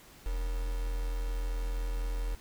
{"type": "tone with quantisation", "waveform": "sine", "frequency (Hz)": 42.11, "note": "E1", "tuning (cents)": 38, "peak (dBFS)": -30, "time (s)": [0.26, 2.35], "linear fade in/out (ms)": 0, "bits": 7, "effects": ["pink hiss -55 dBFS RMS until 2.4 s"]}